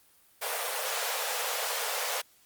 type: high-pass noise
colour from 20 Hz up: pink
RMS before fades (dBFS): -32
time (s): 0.41-2.22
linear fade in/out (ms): 20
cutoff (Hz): 450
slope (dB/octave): 96
effects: white hiss -62 dBFS RMS until 2.45 s + Opus 32 kbps